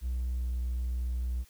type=tone with pitch glide; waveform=triangle; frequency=61.9 to 61.37 Hz; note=B1 to B1; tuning=+5 to -10 cents; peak=-26 dBFS; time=0.01-1.45 s; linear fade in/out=50 ms; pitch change=-15 cents; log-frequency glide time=0.3-0.58 s; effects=tanh soft clip ceiling -25 dBFS + white hiss -61 dBFS RMS until 1.49 s